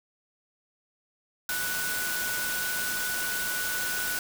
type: tone in noise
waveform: sine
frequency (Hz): 1480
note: F#6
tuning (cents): 0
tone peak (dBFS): -31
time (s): 1.49-4.19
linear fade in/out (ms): 2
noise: white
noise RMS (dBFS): -32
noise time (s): 1.49-4.19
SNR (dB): -2
effects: none